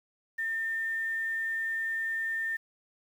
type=tone with quantisation; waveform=sine; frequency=1805 Hz; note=A6; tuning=44 cents sharp; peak=-29 dBFS; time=0.38-2.57 s; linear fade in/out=10 ms; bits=9; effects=none